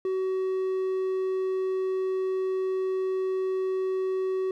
triangle tone, 376.9 Hz, F#4, 32 cents sharp, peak -23 dBFS, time 0.05-4.51 s, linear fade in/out 2 ms, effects none

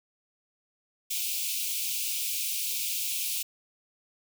white high-pass noise, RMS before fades -31 dBFS, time 1.1-3.43 s, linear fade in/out 10 ms, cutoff 2300 Hz, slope 96 dB/octave, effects none

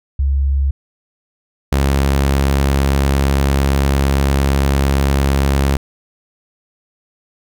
sine / sawtooth tone pair in turn, 68.8 / 68.8 Hz, C#2 / C#2, -12 / -12 cents, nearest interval unison, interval 0 cents, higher neither, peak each -12 / -8 dBFS, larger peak second, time 0.19-0.71 / 1.72-5.77 s, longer second, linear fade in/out 5 ms, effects none

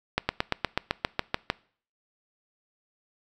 slowing click train, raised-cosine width 0.3 ms, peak -7 dBFS, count 11, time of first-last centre 0.18-1.501 s, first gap 110 ms, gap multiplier 1.04, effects noise-tail reverb RT60 0.5 s tail -23 dB re dry

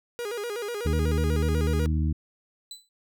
45% pulse tone with vibrato, 443.2 Hz, A4, 13 cents sharp, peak -30 dBFS, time 0.19-1.86 s, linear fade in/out 0 ms, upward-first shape square, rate 8.1 Hz, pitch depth 130 cents each way
harmonic tone, 77.78 Hz, D#2, in tune, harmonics 1 / 2 / 3 / 4, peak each -23 / -29 / -33 / -35 dBFS, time 0.85-2.13 s, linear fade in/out 10 ms
30% pulse tone with exponential decay, 3992 Hz, B7, 18 cents sharp, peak -32 dBFS, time 2.71-2.89 s, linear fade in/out 2 ms, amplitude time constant 39 ms
effects none

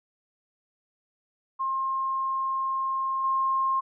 sine tone with level steps, 1065 Hz, C6, 30 cents sharp, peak -25 / -22 dBFS, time 1.59-3.81 s, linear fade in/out 20 ms, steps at 3.24 s, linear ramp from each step 2 ms, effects none

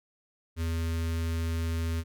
square tone with notch filter, 82.41 Hz, E2, in tune, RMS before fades -30 dBFS, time 0.56-2.04 s, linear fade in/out 50 ms, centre 730 Hz, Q 1.1, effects none

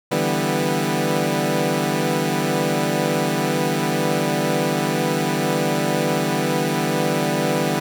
15% pulse chord, E minor seventh, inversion third, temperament equal with one note detuned, 146.83 / 164.81 / 196 / 246.2 Hz, D3 / E3 / G3 / B3, 0 / 0 / 0 / -5 cents, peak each -18 dBFS, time 0.11-7.8 s, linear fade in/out 10 ms, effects none

